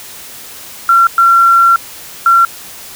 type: tone bursts at uneven times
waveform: sine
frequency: 1365 Hz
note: F6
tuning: 40 cents flat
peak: -4 dBFS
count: 3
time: 0.89-1.07 / 1.18-1.76 / 2.26-2.45 s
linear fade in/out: 2 ms
effects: white hiss -31 dBFS RMS until 2.95 s